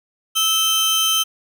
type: tone pair together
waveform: sawtooth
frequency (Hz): 1306 / 3104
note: E6 / G7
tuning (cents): -17 / -18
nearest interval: octave + minor third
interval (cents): 1499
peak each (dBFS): -20 / -13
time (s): 0.35-1.24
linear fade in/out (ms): 20
effects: none